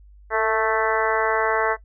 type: harmonic tone with a mistuned harmonic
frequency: 220 Hz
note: A3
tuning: in tune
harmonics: 2 / 3 / 4 / 5 / 6 / 7 / 8 / 9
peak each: -23 / -25 / -26 / -27 / -28 / -28 / -29 / -30 dBFS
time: 0.3-1.77 s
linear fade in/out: 50 ms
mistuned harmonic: 2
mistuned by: +20 cents
effects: noise-tail reverb RT60 0.1 s tail -18 dB re dry + added 50 Hz sine -45 dBFS peak until 1.84 s